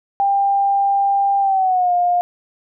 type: tone with pitch glide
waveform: sine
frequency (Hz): 795 to 708.3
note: G5 to F5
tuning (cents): +24 to +24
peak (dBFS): -13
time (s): 0.2-2.21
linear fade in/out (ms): 0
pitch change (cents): -200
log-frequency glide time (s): 1.4-1.93
effects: none